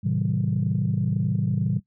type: chord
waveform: sine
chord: A diminished seventh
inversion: none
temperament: just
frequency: 110 / 132 / 158.4 / 190.08 Hz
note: A2 / C3 / Eb3 / Gb3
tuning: 0 / +16 / +31 / +47 cents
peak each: -26 dBFS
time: 0.03-1.8 s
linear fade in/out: 20 ms
effects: noise-tail reverb RT60 0.1 s tail -17 dB re dry + tanh soft clip ceiling -13 dBFS